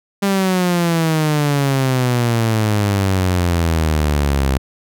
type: exponential sweep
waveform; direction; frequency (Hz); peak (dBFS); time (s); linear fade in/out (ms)
sawtooth; down; 200.2 to 65.7; -10; 0.22-4.58; 10
effects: none